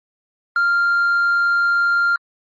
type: tone with tanh clipping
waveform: sine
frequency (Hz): 1394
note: F6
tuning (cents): -4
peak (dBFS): -14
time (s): 0.56-2.16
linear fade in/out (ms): 2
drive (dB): 1
effects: MP3 32 kbps